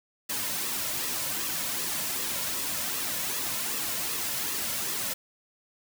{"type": "noise with flanger", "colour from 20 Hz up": "white", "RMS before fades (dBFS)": -31, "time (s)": [0.29, 5.14], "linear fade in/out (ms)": 10, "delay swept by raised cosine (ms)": [1.3, 2.6], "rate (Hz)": 2.6, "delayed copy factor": -0.55, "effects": []}